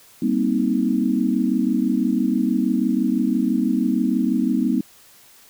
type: chord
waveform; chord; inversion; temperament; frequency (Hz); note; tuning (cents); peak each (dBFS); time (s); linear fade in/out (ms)
sine; C minor seventh; second; just; 196.22 / 235.5 / 261.6 / 314; G3 / Bb3 / C4 / Eb4; +2 / +18 / 0 / +16; -24 / -21 / -22 / -24; 0.22-4.81; 5
effects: white hiss -50 dBFS RMS until 5.49 s